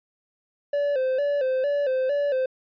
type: tone with vibrato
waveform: triangle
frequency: 546 Hz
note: C#5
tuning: 26 cents flat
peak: -19 dBFS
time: 0.73-2.46 s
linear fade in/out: 5 ms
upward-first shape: square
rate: 2.2 Hz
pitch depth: 89 cents each way
effects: resampled to 11025 Hz

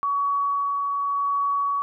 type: tone with tremolo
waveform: sine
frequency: 1128 Hz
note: C#6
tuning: 30 cents sharp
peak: -20 dBFS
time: 0.03-1.82 s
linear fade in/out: 0 ms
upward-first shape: sine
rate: 0.88 Hz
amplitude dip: 25%
effects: none

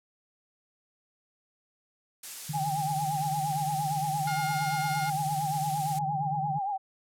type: noise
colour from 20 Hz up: blue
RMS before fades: -37 dBFS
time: 2.23-5.99 s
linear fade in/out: 5 ms
type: tone with tremolo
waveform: sine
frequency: 150.7 Hz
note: D3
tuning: 45 cents sharp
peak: -28 dBFS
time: 2.49-6.59 s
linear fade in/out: 5 ms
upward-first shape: triangle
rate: 17 Hz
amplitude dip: 90%
type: tone with vibrato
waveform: sine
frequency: 800 Hz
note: G5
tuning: 35 cents sharp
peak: -28 dBFS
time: 2.53-6.78 s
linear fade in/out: 20 ms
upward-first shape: triangle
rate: 8.7 Hz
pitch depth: 97 cents each way
type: harmonic tone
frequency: 710 Hz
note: F5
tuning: 28 cents sharp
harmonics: 2 / 3 / 4 / 5 / 6 / 7 / 8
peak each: -36 / -39 / -49 / -49 / -45 / -50 / -49 dBFS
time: 4.27-5.1 s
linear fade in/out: 5 ms
effects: low-pass 11000 Hz 12 dB/octave

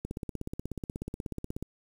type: click train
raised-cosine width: 3 ms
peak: -22 dBFS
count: 27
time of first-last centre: 0.05-1.626 s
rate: 16.5 Hz
effects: 8-bit

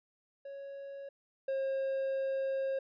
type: tone pair in turn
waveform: triangle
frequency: 554.4 / 537.7 Hz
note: C#5 / C5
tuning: 0 / +47 cents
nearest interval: minor second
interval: 53 cents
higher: first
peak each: -40 / -29 dBFS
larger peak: second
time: 0.45-1.09 / 1.48-2.79 s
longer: second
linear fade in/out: 5 ms
effects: resampled to 11025 Hz

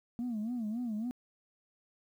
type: tone with vibrato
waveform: sine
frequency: 228.3 Hz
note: A#3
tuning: 36 cents flat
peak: -31 dBFS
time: 0.19-1.11 s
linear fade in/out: 0 ms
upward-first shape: sine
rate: 3.6 Hz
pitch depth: 150 cents each way
effects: tanh soft clip ceiling -31 dBFS + 11-bit

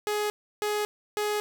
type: tone bursts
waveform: sawtooth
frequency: 418.8 Hz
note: G#4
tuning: 15 cents sharp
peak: -22 dBFS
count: 3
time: 0.07-1.4 s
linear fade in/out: 0 ms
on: 230 ms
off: 320 ms
effects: 8-bit

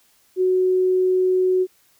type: tone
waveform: sine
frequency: 370 Hz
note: F#4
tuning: in tune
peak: -15 dBFS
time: 0.36-1.67 s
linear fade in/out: 50 ms
effects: white hiss -59 dBFS RMS until 1.99 s

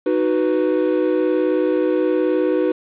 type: chord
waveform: triangle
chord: B major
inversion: first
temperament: equal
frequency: 311.1 / 370 / 493.9 Hz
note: D#4 / F#4 / B4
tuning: 0 / 0 / 0 cents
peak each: -18 dBFS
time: 0.06-2.72 s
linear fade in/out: 5 ms
effects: resampled to 8000 Hz + 7-bit

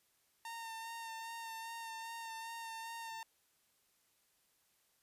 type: tone with vibrato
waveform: sawtooth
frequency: 911 Hz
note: A#5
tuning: 40 cents flat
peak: -40 dBFS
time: 0.45-3.23 s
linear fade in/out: 2 ms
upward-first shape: sine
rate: 2.5 Hz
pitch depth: 22 cents each way
effects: white hiss -75 dBFS RMS until 5.02 s + resampled to 32000 Hz

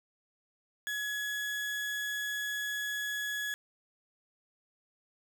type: tone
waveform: 35% pulse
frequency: 1685 Hz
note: G#6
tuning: 25 cents sharp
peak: -31 dBFS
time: 0.87-3.54 s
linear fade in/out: 0 ms
effects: none

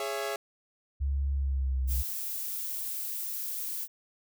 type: chord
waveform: sawtooth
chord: C# minor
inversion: second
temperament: equal with one note detuned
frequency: 415.3 / 554.4 / 669.2 Hz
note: G#4 / C#5 / E5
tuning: 0 / 0 / +26 cents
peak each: -31 / -33 / -32 dBFS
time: 0-0.36 s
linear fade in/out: 2 ms
type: tone with pitch glide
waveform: sine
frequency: 69.3 to 64.29 Hz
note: C#2 to C2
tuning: 0 to -30 cents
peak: -26 dBFS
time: 1-2.03 s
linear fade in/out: 20 ms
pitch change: -130 cents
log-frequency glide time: 1.34-1.89 s
type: noise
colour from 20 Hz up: violet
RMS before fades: -35 dBFS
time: 1.87-3.88 s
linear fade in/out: 50 ms
effects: none

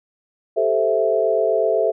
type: chord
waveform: sine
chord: A minor seventh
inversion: third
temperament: equal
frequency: 392 / 440 / 523.3 / 659.3 Hz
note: G4 / A4 / C5 / E5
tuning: 0 / 0 / 0 / 0 cents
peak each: -24 / -20 / -23 / -19 dBFS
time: 0.56-1.92 s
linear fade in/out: 20 ms
effects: none

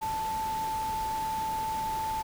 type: tone in noise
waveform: sine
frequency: 880 Hz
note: A5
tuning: in tune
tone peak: -29 dBFS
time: 0.01-2.23 s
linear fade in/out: 20 ms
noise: pink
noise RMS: -41 dBFS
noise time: 0.01-2.23 s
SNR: +9 dB
effects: none

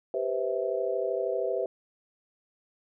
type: chord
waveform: sine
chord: C major seventh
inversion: second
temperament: just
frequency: 392.4 / 490.5 / 523.3 / 654.1 Hz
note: G4 / B4 / C5 / E5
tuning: +2 / -12 / 0 / -14 cents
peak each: -32 dBFS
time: 0.14-1.66 s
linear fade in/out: 2 ms
effects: none

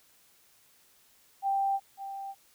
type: tone with echo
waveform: sine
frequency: 786 Hz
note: G5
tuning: 4 cents sharp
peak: -25 dBFS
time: 1.42-1.8 s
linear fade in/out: 50 ms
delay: 550 ms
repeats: 1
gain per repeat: -11 dB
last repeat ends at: 2.35 s
effects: white hiss -63 dBFS RMS until 2.54 s

